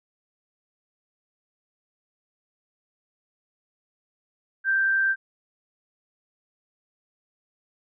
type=tone with amplitude modulation; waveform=sine; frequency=1569 Hz; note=G6; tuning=1 cent sharp; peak=-18 dBFS; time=4.64-5.16 s; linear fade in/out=50 ms; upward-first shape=sine; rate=110 Hz; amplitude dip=25%; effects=none